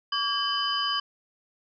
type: tone cluster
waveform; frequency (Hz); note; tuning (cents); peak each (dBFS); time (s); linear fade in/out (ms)
sine; 1142 / 1622 / 3037 / 4910; D6 / G#6 / F#7 / D#8; -49 / -41 / +44 / -24; -29 / -34 / -28 / -32; 0.12-1; 5
effects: none